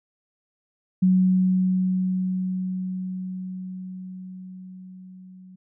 sine tone with level ramp, 185.3 Hz, F#3, 3 cents sharp, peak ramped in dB -14 to -43 dBFS, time 1.02-5.56 s, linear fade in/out 10 ms, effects none

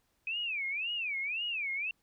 sine tone with vibrato, 2489 Hz, D#7, in tune, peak -32 dBFS, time 0.27-1.91 s, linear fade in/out 2 ms, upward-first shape sine, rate 1.9 Hz, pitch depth 260 cents each way, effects pink hiss -75 dBFS RMS until 2.02 s

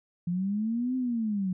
sine linear two-way sweep, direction up then down, 170 to 260 to 179.8 Hz, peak -26 dBFS, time 0.27-1.53 s, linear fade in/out 5 ms, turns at 0.96 s, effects none

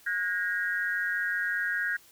sine tone cluster, 1447 / 1632 / 1877 Hz, F#6 / G#6 / A#6, -39 / -31 / +11 cents, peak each -33 / -29 / -33 dBFS, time 0.06-1.97 s, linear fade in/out 10 ms, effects white hiss -57 dBFS RMS until 2.11 s

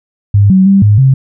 sine tone with pitch steps, 101.2 / 188.9 / 196.1 / 104 / 133.5 Hz, G#2 / F#3 / G3 / G#2 / C3, -44 / +36 / +1 / +3 / +35 cents, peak -3 dBFS, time 0.34-1.14 s, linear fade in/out 5 ms, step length 160 ms, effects none

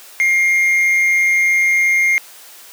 triangle tone with amplitude modulation, 2126 Hz, C7, 27 cents sharp, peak -8 dBFS, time 0.2-2.18 s, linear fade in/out 0 ms, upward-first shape sine, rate 183 Hz, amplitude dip 35%, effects white hiss -40 dBFS RMS until 2.72 s + high-pass 400 Hz 12 dB/octave

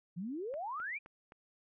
sine exponential sweep, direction up, 161.9 to 2489 Hz, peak -37 dBFS, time 0.16-0.99 s, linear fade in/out 20 ms
click train, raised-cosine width 0.5 ms, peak -38 dBFS, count 4, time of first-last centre 0.54-1.321 s, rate 3.84 Hz
effects none

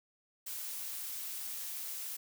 blue noise, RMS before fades -41 dBFS, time 0.46-2.17 s, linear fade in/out 10 ms, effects none

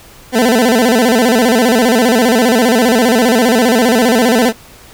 20% pulse tone with vibrato, 236.8 Hz, A#3, 27 cents sharp, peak -3 dBFS, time 0.32-4.53 s, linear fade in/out 50 ms, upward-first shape square, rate 15 Hz, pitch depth 120 cents each way, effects pink hiss -39 dBFS RMS until 4.93 s

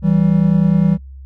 triangle tone pair together, 163 / 192.8 Hz, E3 / G3, -19 / -28 cents, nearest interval minor third, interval 291 cents, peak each -11 dBFS, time 0.02-0.98 s, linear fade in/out 50 ms, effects noise-tail reverb RT60 0.1 s tail -23 dB re dry + added 67 Hz sine -32 dBFS peak until 1.25 s

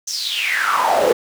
brown noise with high-pass filter sweep, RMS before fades -18 dBFS, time 0.07-1.13 s, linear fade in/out 10 ms, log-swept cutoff 6200 to 440 Hz, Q 8.4, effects none

